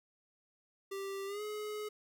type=tone with pitch glide; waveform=square; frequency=392 to 422.6 Hz; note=G4 to G#4; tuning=0 to +30 cents; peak=-39 dBFS; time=0.91-1.89 s; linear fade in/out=10 ms; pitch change=+130 cents; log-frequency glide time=1.26-1.42 s; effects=none